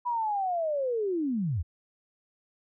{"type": "linear sweep", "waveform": "sine", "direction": "down", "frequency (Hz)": [987.8, 68.6], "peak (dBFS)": -26, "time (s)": [0.05, 1.63], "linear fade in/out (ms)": 20, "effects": []}